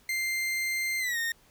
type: tone with pitch glide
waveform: 40% pulse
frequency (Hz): 2093 to 1843.2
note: C7 to A#6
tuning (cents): 0 to -20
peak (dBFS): -27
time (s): 0.09-1.32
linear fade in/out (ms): 2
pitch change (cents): -220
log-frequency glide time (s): 0.99-1.18
effects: pink hiss -61 dBFS RMS until 1.5 s